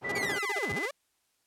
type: band-pass noise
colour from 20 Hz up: white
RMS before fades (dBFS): -38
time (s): 0.01-0.4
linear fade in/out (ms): 50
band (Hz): 130 to 740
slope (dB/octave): 12
type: tone with pitch glide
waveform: sine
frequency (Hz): 1975.5 to 2018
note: B6 to B6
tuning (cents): 0 to +37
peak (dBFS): -32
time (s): 0.04-0.88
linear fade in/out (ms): 10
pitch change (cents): +37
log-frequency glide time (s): 0.25-0.35
type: tone bursts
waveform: sawtooth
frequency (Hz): 405.9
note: G#4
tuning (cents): -40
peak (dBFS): -28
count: 12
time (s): 0.09-0.857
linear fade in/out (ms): 5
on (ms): 30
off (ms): 37
type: linear two-way sweep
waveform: sawtooth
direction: down then up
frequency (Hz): 2349 to 78.1 to 601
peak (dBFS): -31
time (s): 0.15-0.91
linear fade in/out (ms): 5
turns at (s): 0.72
effects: white hiss -74 dBFS RMS until 1.46 s + low-pass 12000 Hz 12 dB/octave